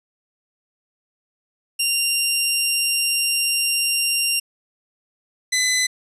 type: tone pair in turn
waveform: 15% pulse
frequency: 2777 / 2012 Hz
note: F7 / B6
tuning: -10 / +32 cents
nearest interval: tritone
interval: 558 cents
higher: first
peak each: -11 dBFS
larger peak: neither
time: 1.79-4.4 / 5.52-5.87 s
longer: first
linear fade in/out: 10 ms
effects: resampled to 32000 Hz